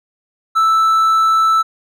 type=tone; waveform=triangle; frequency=1318.5 Hz; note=E6; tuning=in tune; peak=-8 dBFS; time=0.55-1.63 s; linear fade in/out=20 ms; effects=none